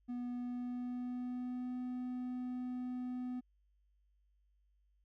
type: tone with pitch glide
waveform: triangle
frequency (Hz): 244.8 to 250.2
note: B3 to B3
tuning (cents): -15 to +23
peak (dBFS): -36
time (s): 0.08-3.41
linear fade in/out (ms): 20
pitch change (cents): +38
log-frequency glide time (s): 0.29-1.78
effects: added 50 Hz sine -70 dBFS peak until 5.04 s